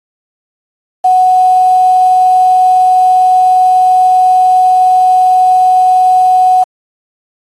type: tone with quantisation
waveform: sine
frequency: 740 Hz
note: F#5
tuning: in tune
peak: -4 dBFS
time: 1.04-6.64 s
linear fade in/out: 10 ms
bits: 5
effects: AAC 32 kbps